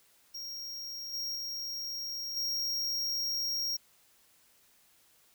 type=tone with level steps; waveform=square; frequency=5588 Hz; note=F8; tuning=in tune; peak=-39 / -34 / -36 / -31 dBFS; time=0.34-3.77 s; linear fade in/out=10 ms; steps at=1.13 / 1.35 / 2.36 s; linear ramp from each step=10 ms; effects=white hiss -65 dBFS RMS until 5.34 s